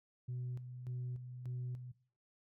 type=tone with tremolo; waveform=sine; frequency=124.7 Hz; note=B2; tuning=17 cents sharp; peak=-37 dBFS; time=0.28-1.92 s; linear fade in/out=10 ms; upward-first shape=square; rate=1.7 Hz; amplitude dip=60%; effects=noise-tail reverb RT60 0.4 s tail -17 dB re dry + tanh soft clip ceiling -36 dBFS